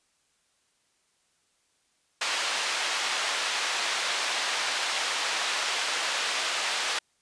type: band-pass noise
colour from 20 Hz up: white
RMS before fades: -29 dBFS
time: 2.21-6.99 s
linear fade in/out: 5 ms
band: 670 to 4100 Hz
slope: 12 dB/octave
effects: white hiss -70 dBFS RMS until 7.21 s + resampled to 22050 Hz